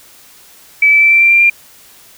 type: tone with pitch steps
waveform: sine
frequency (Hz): 2300 / 2315 / 2329 / 2344 / 2359 / 2374 / 2389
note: D7 / D7 / D7 / D7 / D7 / D7 / D7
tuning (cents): -37 / -25 / -15 / -4 / +7 / +18 / +29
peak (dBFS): -5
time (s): 0.82-1.499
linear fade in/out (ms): 5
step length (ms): 97
effects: white hiss -42 dBFS RMS until 2.17 s